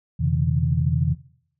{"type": "tone cluster", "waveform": "sine", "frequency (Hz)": [84.6, 127.3, 140.5, 160.8], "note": ["E2", "C3", "C#3", "E3"], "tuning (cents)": [45, -47, 24, -43], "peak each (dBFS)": -24, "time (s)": [0.19, 1.15], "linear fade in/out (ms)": 20, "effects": ["noise-tail reverb RT60 0.7 s tail -20 dB re dry"]}